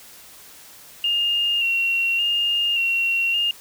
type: tone with vibrato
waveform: sine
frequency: 2782 Hz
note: F7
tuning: 7 cents flat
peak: -18 dBFS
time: 1.04-3.51 s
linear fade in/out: 2 ms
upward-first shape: square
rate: 0.87 Hz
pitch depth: 27 cents each way
effects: white hiss -45 dBFS RMS until 3.6 s